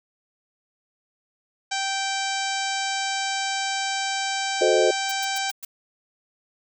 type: harmonic tone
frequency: 780 Hz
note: G5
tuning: 9 cents flat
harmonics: 1 / 2 / 3 / 4 / 5 / 6 / 7 / 8 / 9 / 10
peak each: -28 / -31 / -33 / -34 / -35 / -36 / -36 / -37 / -38 / -38 dBFS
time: 1.71-5.51 s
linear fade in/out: 10 ms
type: chord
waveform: sine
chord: F# diminished seventh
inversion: none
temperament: equal with one note detuned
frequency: 364.9 / 440 / 523.3 / 622.3 Hz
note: F#4 / A4 / C5 / Eb5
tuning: -24 / 0 / 0 / 0 cents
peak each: -22 dBFS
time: 4.61-4.91 s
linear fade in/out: 5 ms
type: noise bursts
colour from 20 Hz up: blue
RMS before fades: -34 dBFS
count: 5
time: 5.09-5.65 s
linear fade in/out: 5 ms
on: 24 ms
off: 110 ms
effects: none

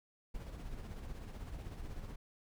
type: noise with tremolo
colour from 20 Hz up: brown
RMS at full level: -43 dBFS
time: 0.34-2.16 s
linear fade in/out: 10 ms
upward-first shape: sine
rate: 16 Hz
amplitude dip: 45%
effects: none

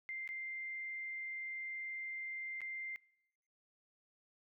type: tone with dropouts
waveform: sine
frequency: 2093 Hz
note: C7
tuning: in tune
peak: -40 dBFS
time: 0.09-2.96 s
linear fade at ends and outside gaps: 0 ms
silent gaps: 0.276-0.29 / 2.606-2.616 s
effects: noise-tail reverb RT60 0.9 s tail -25 dB re dry

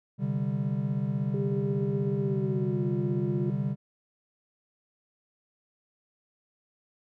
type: chord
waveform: triangle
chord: C suspended second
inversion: none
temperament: just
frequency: 130.81 / 147.16 / 196.22 Hz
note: C3 / D3 / G3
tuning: 0 / +4 / +2 cents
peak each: -29 dBFS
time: 0.18-3.76 s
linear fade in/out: 50 ms
type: tone with pitch glide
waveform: sine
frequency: 400 to 354.3 Hz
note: G4 to F4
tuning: +35 to +25 cents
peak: -31 dBFS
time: 1.34-3.5 s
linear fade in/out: 2 ms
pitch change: -210 cents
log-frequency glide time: 2.17-2.87 s
effects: none

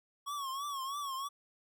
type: tone with vibrato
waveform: square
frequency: 1108.7 Hz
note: C#6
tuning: in tune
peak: -37 dBFS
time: 0.26-1.29 s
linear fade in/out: 20 ms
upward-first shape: triangle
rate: 3.1 Hz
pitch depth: 110 cents each way
effects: none

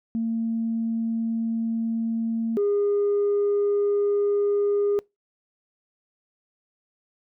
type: tone pair in turn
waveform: sine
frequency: 227.3 / 407.7 Hz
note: A#3 / G#4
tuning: -43 / -32 cents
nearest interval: minor seventh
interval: 1011 cents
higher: second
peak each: -22 / -18 dBFS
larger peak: second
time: 0.15-2.57 / 2.57-4.99 s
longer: neither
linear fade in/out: 0 ms
effects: noise-tail reverb RT60 0.2 s tail -26 dB re dry + tanh soft clip ceiling -17 dBFS

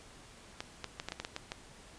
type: clicks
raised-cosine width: 0.2 ms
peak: -20 dBFS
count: 9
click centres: 0.605 / 0.843 / 0.999 / 1.086 / 1.121 / 1.2 / 1.249 / 1.364 / 1.519 s
effects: pink hiss -55 dBFS RMS until 1.98 s + resampled to 22050 Hz

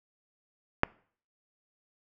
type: click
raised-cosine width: 0.5 ms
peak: -6 dBFS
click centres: 0.834 s
effects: noise-tail reverb RT60 0.5 s tail -24 dB re dry

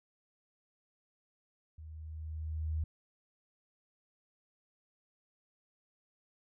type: tone with level ramp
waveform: sine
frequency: 78.5 Hz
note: D#2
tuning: 16 cents sharp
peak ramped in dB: -46 to -30 dBFS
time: 1.78-2.84 s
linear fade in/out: 5 ms
effects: none

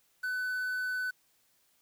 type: tone with quantisation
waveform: triangle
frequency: 1503 Hz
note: F#6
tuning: 27 cents sharp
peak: -29 dBFS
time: 0.23-1.11 s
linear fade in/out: 10 ms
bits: 9
effects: white hiss -70 dBFS RMS until 1.81 s

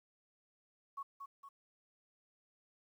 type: tone with echo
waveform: sine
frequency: 1108.7 Hz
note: C#6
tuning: in tune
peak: -40 dBFS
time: 0.97-1.03 s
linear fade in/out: 10 ms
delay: 230 ms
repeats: 2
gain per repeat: -5 dB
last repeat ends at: 1.49 s
effects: 12-bit

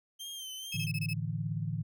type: tone with vibrato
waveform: sawtooth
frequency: 3136 Hz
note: G7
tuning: in tune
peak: -37 dBFS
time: 0.19-0.87 s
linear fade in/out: 20 ms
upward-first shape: sine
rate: 2.2 Hz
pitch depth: 54 cents each way
type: tone bursts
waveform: 35% pulse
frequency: 2595 Hz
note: E7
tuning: 28 cents flat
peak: -34 dBFS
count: 6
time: 0.72-1.135 s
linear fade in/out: 5 ms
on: 50 ms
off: 23 ms
type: chord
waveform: sine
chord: A suspended fourth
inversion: none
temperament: equal with one note detuned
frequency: 109.62 / 146.83 / 164.81 Hz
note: A2 / D3 / E3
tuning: -6 / 0 / 0 cents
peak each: -36 dBFS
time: 0.74-1.83 s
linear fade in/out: 10 ms
effects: none

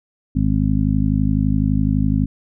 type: harmonic tone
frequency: 51.91 Hz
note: G#1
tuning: in tune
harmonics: 1 / 2 / 3 / 4 / 5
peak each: -21 / -21 / -21 / -21 / -21 dBFS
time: 0.35-2.26 s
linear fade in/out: 10 ms
effects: none

